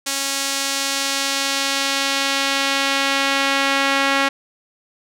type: tone with band-pass filter sweep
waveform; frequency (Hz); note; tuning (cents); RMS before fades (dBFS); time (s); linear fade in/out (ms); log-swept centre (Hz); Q
sawtooth; 274.9; C#4; -14; -20; 0.06-4.29; 10; 7000 to 2100; 0.85
effects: none